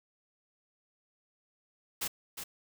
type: noise with echo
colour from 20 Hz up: white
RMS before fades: -34 dBFS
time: 2.01-2.08 s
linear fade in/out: 10 ms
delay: 360 ms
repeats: 1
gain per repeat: -7 dB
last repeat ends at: 2.44 s
effects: none